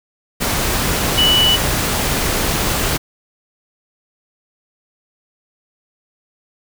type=tone in noise; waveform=sine; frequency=2960 Hz; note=F#7; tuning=in tune; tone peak=-11 dBFS; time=1.17-1.57 s; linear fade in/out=20 ms; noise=pink; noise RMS=-18 dBFS; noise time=0.4-2.98 s; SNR=+4 dB; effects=none